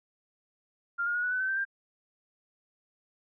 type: tone with pitch steps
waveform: sine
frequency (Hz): 1396.9 / 1423 / 1449.5 / 1476.5 / 1504.1 / 1532.2 / 1560.7 / 1589.9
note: F6 / F6 / F#6 / F#6 / F#6 / G6 / G6 / G6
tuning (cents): 0 / +32 / -36 / -4 / +28 / -40 / -8 / +24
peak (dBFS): -27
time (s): 0.98-1.652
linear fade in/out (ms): 20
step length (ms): 84
effects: none